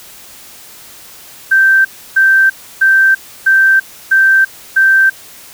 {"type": "tone bursts", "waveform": "sine", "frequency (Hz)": 1562, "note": "G6", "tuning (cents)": -7, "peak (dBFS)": -5, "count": 6, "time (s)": [1.51, 5.1], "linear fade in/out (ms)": 10, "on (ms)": 340, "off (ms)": 310, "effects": ["white hiss -36 dBFS RMS until 5.53 s"]}